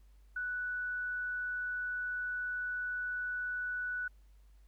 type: tone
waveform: sine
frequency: 1481 Hz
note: F#6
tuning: 1 cent sharp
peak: -34 dBFS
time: 0.36-4.08 s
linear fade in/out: 5 ms
effects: added 50 Hz sine -57 dBFS peak until 4.67 s + pink hiss -75 dBFS RMS until 4.67 s